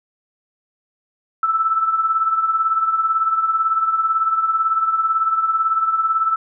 sine tone with tremolo, 1319 Hz, E6, 1 cent sharp, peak -12 dBFS, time 1.43-6.36 s, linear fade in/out 2 ms, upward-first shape triangle, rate 18 Hz, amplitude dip 70%, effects none

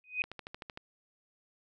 sine tone with exponential growth, 2500 Hz, D#7, 8 cents sharp, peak -24 dBFS, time 0.04-0.22 s, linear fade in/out 1 ms, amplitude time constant 38 ms
click train, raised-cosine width 0.3 ms, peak -26 dBFS, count 8, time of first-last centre 0.24-0.774 s, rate 13.1 Hz
effects none

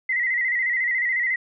sine tone with vibrato, 1988 Hz, B6, 11 cents sharp, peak -20 dBFS, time 0.09-1.36 s, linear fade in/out 5 ms, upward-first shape square, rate 14 Hz, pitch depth 57 cents each way, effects none

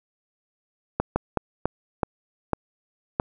slowing click train, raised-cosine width 1 ms, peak -7 dBFS, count 7, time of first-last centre 1-3.199 s, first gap 160 ms, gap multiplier 1.33, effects none

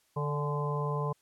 harmonic tone with a mistuned harmonic, 146.83 Hz, D3, in tune, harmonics 1 / 3 / 4 / 5 / 6 / 7, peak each -31 / -36 / -41 / -47 / -42 / -36 dBFS, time 0.16-1.13 s, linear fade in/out 10 ms, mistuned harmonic 6, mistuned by -50 cents, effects white hiss -70 dBFS RMS until 1.21 s + low-pass 12000 Hz 12 dB/octave

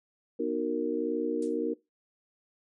sine chord, B major seventh, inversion none, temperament just, 246.9 / 308.7 / 370.4 / 463 Hz, B3 / D#4 / F#4 / A#4, 0 / -14 / +2 / -12 cents, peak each -35 / -32 / -34 / -30 dBFS, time 0.39-1.74 s, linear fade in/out 10 ms
violet noise with exponential decay, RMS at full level -38 dBFS, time 1.42-1.58 s, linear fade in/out 5 ms, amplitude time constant 33 ms
effects noise-tail reverb RT60 0.2 s tail -20 dB re dry + MP3 48 kbps

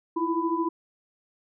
sine tone cluster, 325.4 / 338.8 / 997 Hz, E4 / E4 / B5, -22 / +48 / +16 cents, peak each -28 dBFS, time 0.16-0.69 s, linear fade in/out 10 ms, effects none

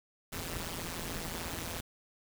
pink noise with amplitude modulation, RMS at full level -35 dBFS, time 0.32-1.81 s, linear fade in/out 10 ms, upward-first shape sine, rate 169 Hz, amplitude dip 95%, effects none

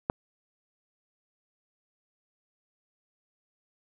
click, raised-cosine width 1 ms, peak -11 dBFS, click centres 0.099 s, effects none

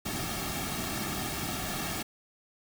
pink noise with comb filter, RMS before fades -34 dBFS, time 0.05-2.03 s, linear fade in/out 10 ms, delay 2 ms, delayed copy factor -0.7, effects none

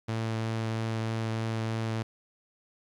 sawtooth tone, 112.1 Hz, A2, 33 cents sharp, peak -25 dBFS, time 0.08-2.03 s, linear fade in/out 10 ms, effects low-pass 6000 Hz 12 dB/octave + 11-bit

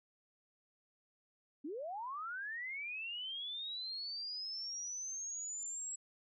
sine linear sweep, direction up, 261.6 to 7740 Hz, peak -40 dBFS, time 1.64-5.96 s, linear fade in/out 10 ms, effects none

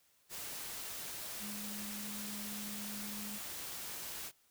sine tone in noise, 207.7 Hz, G#3, in tune, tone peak -45 dBFS, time 1.39-3.4 s, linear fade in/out 50 ms, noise white, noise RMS -44 dBFS, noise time 0.29-4.32 s, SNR -4 dB, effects white hiss -71 dBFS RMS until 4.5 s

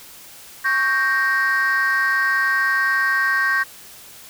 sine chord, G diminished, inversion second, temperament equal, 1108.7 / 1568 / 1864.7 Hz, Db6 / G6 / Bb6, 0 / 0 / 0 cents, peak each -22 / -17 / -19 dBFS, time 0.64-3.64 s, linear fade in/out 20 ms, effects tanh soft clip ceiling -12 dBFS + white hiss -42 dBFS RMS until 4.29 s

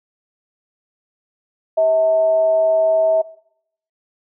sine tone with frequency modulation, 645 Hz, E5, 38 cents flat, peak -11 dBFS, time 1.77-3.22 s, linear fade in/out 10 ms, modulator 252 Hz, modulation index 0.23, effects noise-tail reverb RT60 0.7 s tail -20 dB re dry + high-pass 400 Hz 12 dB/octave

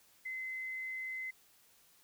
sine tone, 2051 Hz, C7, 35 cents flat, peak -38 dBFS, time 0.25-1.31 s, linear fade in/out 10 ms, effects white hiss -66 dBFS RMS until 2.03 s

